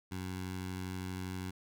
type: tone with notch filter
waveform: 15% pulse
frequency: 92.5 Hz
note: F#2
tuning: in tune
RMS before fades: -40 dBFS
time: 0.11-1.51 s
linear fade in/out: 10 ms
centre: 550 Hz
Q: 1.1
effects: none